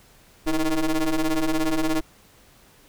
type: ring-modulated tone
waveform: 45% pulse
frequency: 155.56 Hz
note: D#3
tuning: in tune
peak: -17 dBFS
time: 0.46-2.01 s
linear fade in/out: 10 ms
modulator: 164 Hz
effects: pink hiss -54 dBFS RMS until 2.88 s